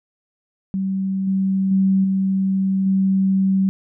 sine tone with level steps, 192 Hz, G3, 36 cents flat, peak -19 / -16 / -13 / -16 / -14 dBFS, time 0.74-3.69 s, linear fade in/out 0 ms, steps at 1.27 / 1.71 / 2.04 / 2.86 s, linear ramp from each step 5 ms, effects none

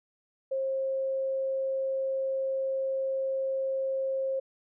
sine tone, 534 Hz, C5, 35 cents sharp, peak -27 dBFS, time 0.51-4.4 s, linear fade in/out 10 ms, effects none

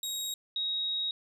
25% pulse / sine tone pair in turn, 3787 / 3787 Hz, A#7 / A#7, +27 / +27 cents, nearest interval unison, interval 0 cents, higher neither, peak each -29 / -29 dBFS, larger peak neither, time 0.03-0.34 / 0.56-1.11 s, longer second, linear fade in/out 2 ms, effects none

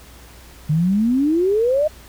sine exponential sweep, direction up, 146.83 to 629 Hz, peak -14 dBFS, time 0.69-1.88 s, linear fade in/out 10 ms, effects added 60 Hz sine -43 dBFS peak until 2.08 s + pink hiss -45 dBFS RMS until 2.08 s

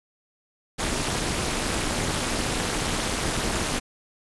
pink noise with amplitude modulation, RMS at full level -22 dBFS, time 0.78-3.8 s, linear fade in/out 20 ms, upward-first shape sine, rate 272 Hz, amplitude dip 100%, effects resampled to 24000 Hz

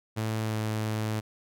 sawtooth tone with pitch glide, 110 to 108.8 Hz, A2 to A2, 0 to -19 cents, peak -24 dBFS, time 0.16-1.21 s, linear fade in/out 20 ms, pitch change -19 cents, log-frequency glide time 0.42-0.56 s, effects none

